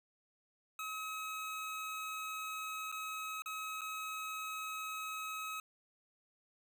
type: tone with dropouts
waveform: 25% pulse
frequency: 1278 Hz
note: D#6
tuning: 46 cents sharp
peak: -36 dBFS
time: 0.79-5.6 s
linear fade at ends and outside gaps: 2 ms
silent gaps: 2.917-2.924 / 3.421-3.459 / 3.81-3.816 s
effects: none